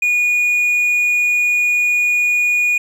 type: tone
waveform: triangle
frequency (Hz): 2451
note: D#7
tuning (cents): -27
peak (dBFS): -11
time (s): 0.02-2.78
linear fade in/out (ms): 5
effects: none